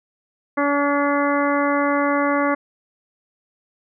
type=harmonic tone with a mistuned harmonic; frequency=285.3 Hz; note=C#4; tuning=50 cents sharp; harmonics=1 / 2 / 3 / 4 / 5 / 6 / 7; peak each=-21 / -22 / -27 / -23 / -28 / -30 / -29 dBFS; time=0.57-2.55 s; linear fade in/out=10 ms; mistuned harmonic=7; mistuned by=+36 cents; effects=none